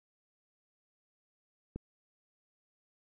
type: click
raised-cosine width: 3 ms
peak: -26 dBFS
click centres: 1.76 s
effects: none